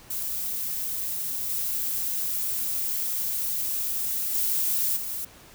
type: noise with level steps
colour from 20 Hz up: violet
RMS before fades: -30 / -28 / -25 / -32 dBFS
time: 0.1-5.25 s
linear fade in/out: 5 ms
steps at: 1.49 / 4.34 / 4.96 s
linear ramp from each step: 10 ms
effects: pink hiss -50 dBFS RMS until 5.54 s